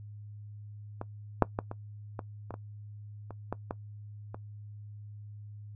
clicks, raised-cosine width 1 ms, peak -22 / -6 / -16 / -24 / -22 / -24 / -26 / -28 / -18 / -19 / -26 dBFS, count 11, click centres 1.014 / 1.423 / 1.589 / 1.714 / 2.192 / 2.507 / 2.541 / 3.307 / 3.526 / 3.709 / 4.345 s, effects noise-tail reverb RT60 0.1 s tail -19 dB re dry + added 104 Hz sine -43 dBFS peak until 5.75 s

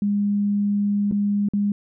sine tone with dropouts, 203.8 Hz, G#3, 32 cents flat, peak -18 dBFS, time 0.02-1.72 s, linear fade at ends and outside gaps 2 ms, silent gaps 1.113-1.122 / 1.487-1.535 s, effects none

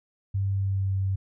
sine tone with pitch glide, 98 to 96.32 Hz, G2 to G2, 0 to -30 cents, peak -23 dBFS, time 0.34-1.16 s, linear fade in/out 10 ms, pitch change -30 cents, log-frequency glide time 0.51-0.96 s, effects none

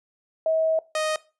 sine / sawtooth tone pair in turn, 641 / 622 Hz, E5 / D#5, -49 / -1 cents, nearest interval minor second, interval 52 cents, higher first, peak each -19 dBFS, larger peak neither, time 0.46-0.79 / 0.95-1.16 s, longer first, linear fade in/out 2 ms, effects noise-tail reverb RT60 0.3 s tail -19 dB re dry + resampled to 24000 Hz

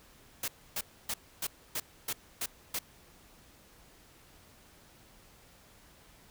white noise bursts, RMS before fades -34 dBFS, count 8, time 0.43-2.79 s, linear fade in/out 5 ms, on 50 ms, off 280 ms, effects pink hiss -59 dBFS RMS until 6.3 s

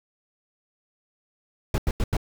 brown noise bursts, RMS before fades -22 dBFS, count 4, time 1.74-2.168 s, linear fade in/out 2 ms, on 41 ms, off 88 ms, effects none

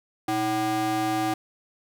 square ring-modulated tone, 220 Hz, A3, in tune, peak -21 dBFS, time 0.28-1.34 s, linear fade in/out 5 ms, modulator 540 Hz, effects none

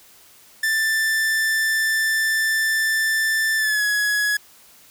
45% pulse tone with pitch glide, 1771 to 1681.3 Hz, A6 to G#6, +11 to +21 cents, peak -18 dBFS, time 0.63-4.37 s, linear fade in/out 5 ms, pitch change -90 cents, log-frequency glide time 3.57-3.83 s, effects white hiss -50 dBFS RMS until 4.9 s

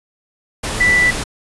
sine tone in noise, 1975.5 Hz, B6, in tune, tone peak -10 dBFS, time 0.8-1.11 s, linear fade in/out 10 ms, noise pink, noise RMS -22 dBFS, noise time 0.63-1.24 s, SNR +9 dB, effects resampled to 24000 Hz

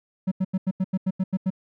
triangle tone bursts, 187.9 Hz, F#3, 27 cents sharp, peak -18 dBFS, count 10, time 0.27-1.504 s, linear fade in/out 10 ms, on 46 ms, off 86 ms, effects none

